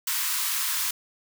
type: high-pass noise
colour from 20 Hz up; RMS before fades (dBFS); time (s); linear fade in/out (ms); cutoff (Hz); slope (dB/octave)
white; -27; 0.07-0.91; 5; 920; 96
effects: none